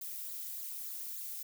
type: noise with flanger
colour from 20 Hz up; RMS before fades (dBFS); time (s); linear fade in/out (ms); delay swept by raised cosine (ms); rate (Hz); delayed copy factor
violet; -42; 0.01-1.43; 5; 0.34 to 1.84; 3.4; -0.55
effects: none